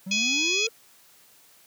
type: exponential sweep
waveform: triangle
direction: up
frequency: 183.8 to 466.2 Hz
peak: -29 dBFS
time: 0.06-0.69 s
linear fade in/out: 10 ms
type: harmonic tone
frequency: 839 Hz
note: G#5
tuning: 17 cents sharp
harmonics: 3 / 4 / 5 / 6 / 7 / 8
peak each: -25 / -28 / -35 / -31 / -34 / -32 dBFS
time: 0.11-0.67 s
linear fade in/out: 5 ms
effects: white hiss -56 dBFS RMS until 1.66 s + high-pass 100 Hz 12 dB/octave